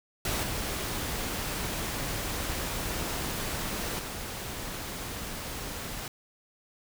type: noise with level steps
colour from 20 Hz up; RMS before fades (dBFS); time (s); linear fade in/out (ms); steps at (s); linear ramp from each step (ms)
pink; -30 / -33 / -37; 0.25-6.08; 2; 0.43 / 3.99; 2
effects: none